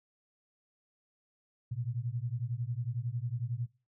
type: beating tone pair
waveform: sine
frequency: 114.8 / 125.8 Hz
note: A#2 / B2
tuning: -26 / +32 cents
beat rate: 11 Hz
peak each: -36 / -36 dBFS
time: 1.71-3.67 s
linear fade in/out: 10 ms
effects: noise-tail reverb RT60 0.3 s tail -18 dB re dry